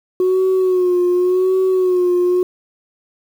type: tone with vibrato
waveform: sine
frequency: 366 Hz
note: F#4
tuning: 19 cents flat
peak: -10 dBFS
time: 0.2-2.43 s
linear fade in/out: 2 ms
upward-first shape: sine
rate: 0.89 Hz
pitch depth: 49 cents each way
effects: tanh soft clip ceiling -10 dBFS + 7-bit